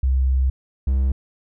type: tone pair in turn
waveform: sine / triangle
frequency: 65.41 / 66.25 Hz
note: C2 / C2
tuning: 0 / +22 cents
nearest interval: unison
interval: 22 cents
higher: second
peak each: -15 / -14 dBFS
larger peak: second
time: 0.03-0.5 / 0.87-1.12 s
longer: first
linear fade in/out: 5 ms
effects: none